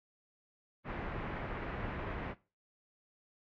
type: low-pass noise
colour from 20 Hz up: pink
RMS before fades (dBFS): -40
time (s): 0.84-2.35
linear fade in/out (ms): 50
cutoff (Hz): 2200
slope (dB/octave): 24
effects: noise-tail reverb RT60 0.3 s tail -18 dB re dry + AAC 64 kbps